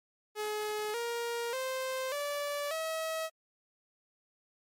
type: tone with pitch steps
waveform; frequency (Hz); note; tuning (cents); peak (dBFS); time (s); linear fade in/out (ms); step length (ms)
sawtooth; 423.8 / 470.2 / 521.8 / 578.9 / 642.4; G#4 / A#4 / C5 / D5 / E5; +35 / +15 / -5 / -25 / -45; -29; 0.35-3.3; 50; 590
effects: MP3 64 kbps